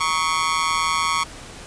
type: tone with amplitude modulation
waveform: sawtooth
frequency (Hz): 1108.7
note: C#6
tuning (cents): 0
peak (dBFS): -11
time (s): 0-1.24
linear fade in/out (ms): 10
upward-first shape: sine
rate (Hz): 165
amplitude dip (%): 95
effects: pink hiss -39 dBFS RMS until 1.66 s + resampled to 22050 Hz